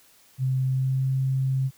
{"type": "tone with pitch glide", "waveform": "sine", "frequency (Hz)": [130.81, 132.79], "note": ["C3", "C3"], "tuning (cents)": [0, 26], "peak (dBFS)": -21, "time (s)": [0.38, 1.71], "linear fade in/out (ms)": 50, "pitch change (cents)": 26, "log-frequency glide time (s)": [0.63, 1.09], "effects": ["white hiss -57 dBFS RMS until 1.77 s"]}